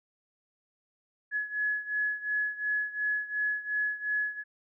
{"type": "beating tone pair", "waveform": "sine", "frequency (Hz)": [1694, 1696.8], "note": ["G#6", "G#6"], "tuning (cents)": [34, 37], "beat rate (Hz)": 2.8, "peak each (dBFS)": [-30, -33], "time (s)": [1.31, 4.44], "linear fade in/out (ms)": 50, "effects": []}